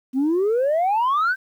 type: exponential sweep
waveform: sine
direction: up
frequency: 250.9 to 1585 Hz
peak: -15 dBFS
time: 0.13-1.36 s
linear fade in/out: 50 ms
effects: tanh soft clip ceiling -15 dBFS + 9-bit